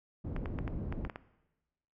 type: low-pass noise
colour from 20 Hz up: pink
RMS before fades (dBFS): -38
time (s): 0.24-1.08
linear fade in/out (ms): 10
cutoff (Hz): 320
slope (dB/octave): 12
type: clicks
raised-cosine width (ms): 0.5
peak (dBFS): -25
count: 8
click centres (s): 0.364 / 0.458 / 0.588 / 0.678 / 0.925 / 1.05 / 1.098 / 1.159
effects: noise-tail reverb RT60 1.0 s tail -17 dB re dry